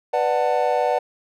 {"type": "chord", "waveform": "triangle", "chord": "B minor seventh", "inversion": "none", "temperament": "just", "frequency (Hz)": [493.9, 592.7, 740.8, 889], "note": ["B4", "D5", "F#5", "A5"], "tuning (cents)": [0, 16, 2, 18], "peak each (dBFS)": [-21, -21, -20, -24], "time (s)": [0.13, 0.99], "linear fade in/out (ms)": 10, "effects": []}